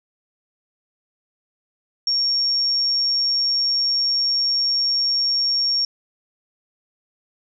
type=tone; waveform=sine; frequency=5530 Hz; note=F8; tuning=18 cents flat; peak=-17 dBFS; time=2.07-5.85 s; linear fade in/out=2 ms; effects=none